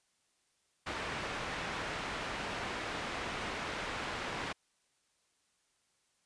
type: low-pass noise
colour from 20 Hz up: white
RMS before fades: -39 dBFS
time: 0.86-4.53 s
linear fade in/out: 10 ms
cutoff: 2100 Hz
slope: 12 dB/octave
effects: white hiss -75 dBFS RMS until 6.25 s + resampled to 22050 Hz